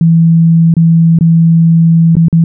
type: tone with dropouts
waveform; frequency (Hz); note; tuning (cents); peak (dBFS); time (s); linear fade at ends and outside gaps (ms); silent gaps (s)
sine; 165.2; E3; +4; -3; 0.01-2.44; 2; 0.74-0.767 / 1.188-1.209 / 2.154-2.167 / 2.284-2.327
effects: none